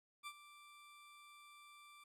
20% pulse tone with ADSR envelope, 1174.7 Hz, D6, in tune, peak -40 dBFS, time 0.23-2.04 s, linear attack 38 ms, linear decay 58 ms, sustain -14 dB, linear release 6 ms, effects resampled to 32000 Hz + 13-bit

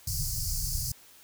pink band-stop noise, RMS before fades -31 dBFS, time 0.07-0.92 s, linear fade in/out 5 ms, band 150 to 4500 Hz, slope 96 dB/octave, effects white hiss -55 dBFS RMS until 1.23 s

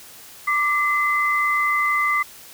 sine tone pair together, 1174.7 / 2043 Hz, D6 / C7, 0 / -42 cents, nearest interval minor seventh, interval 958 cents, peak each -20 dBFS, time 0.47-2.23 s, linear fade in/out 10 ms, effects white hiss -43 dBFS RMS until 2.53 s

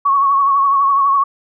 sine tone with vibrato, 1108.7 Hz, C#6, in tune, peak -10 dBFS, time 0.05-1.24 s, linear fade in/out 10 ms, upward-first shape triangle, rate 12 Hz, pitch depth 51 cents each way, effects none

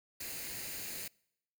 white noise with comb filter, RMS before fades -42 dBFS, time 0.2-1.08 s, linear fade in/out 5 ms, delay 0.44 ms, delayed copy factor +0.55, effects noise-tail reverb RT60 0.8 s tail -26 dB re dry

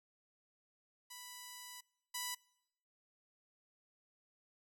5% pulse tone pair in turn, 987.8 / 987.8 Hz, B5 / B5, 0 / 0 cents, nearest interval unison, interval 0 cents, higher neither, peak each -37 / -27 dBFS, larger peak second, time 1.1-1.81 / 2.14-2.35 s, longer first, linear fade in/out 10 ms, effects noise-tail reverb RT60 0.8 s tail -25 dB re dry

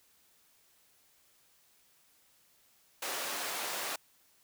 pink high-pass noise, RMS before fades -37 dBFS, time 3.02-3.96 s, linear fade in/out 5 ms, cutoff 560 Hz, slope 12 dB/octave, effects white hiss -67 dBFS RMS until 4.43 s

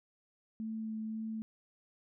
sine tone with vibrato, 220 Hz, A3, in tune, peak -36 dBFS, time 0.6-1.42 s, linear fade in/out 0 ms, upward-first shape sine, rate 1.9 Hz, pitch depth 10 cents each way, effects none

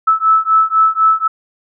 sine beating tone pair, 1306 / 1310 Hz, E6 / E6, -17 / -11 cents, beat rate 4 Hz, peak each -12 dBFS, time 0.07-1.28 s, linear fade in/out 10 ms, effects none

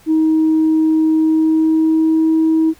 sine tone with pitch glide, 316.1 to 320 Hz, D#4 to D#4, +27 to +49 cents, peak -9 dBFS, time 0.06-2.74 s, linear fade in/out 50 ms, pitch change +22 cents, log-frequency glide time 1.13-2.31 s, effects tanh soft clip ceiling -7 dBFS + pink hiss -48 dBFS RMS until 2.79 s

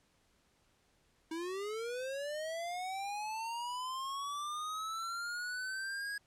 square linear sweep, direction up, 317.2 to 1661.2 Hz, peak -38 dBFS, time 1.31-6.18 s, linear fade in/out 5 ms, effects pink hiss -72 dBFS RMS until 6.26 s + low-pass 10000 Hz 12 dB/octave

